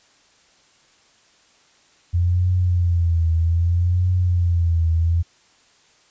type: tone with vibrato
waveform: sine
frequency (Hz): 86.3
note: F2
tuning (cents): -20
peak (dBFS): -15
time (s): 2.13-5.23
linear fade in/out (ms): 20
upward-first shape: triangle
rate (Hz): 0.63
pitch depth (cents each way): 97
effects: white hiss -56 dBFS RMS until 6.1 s + resampled to 16000 Hz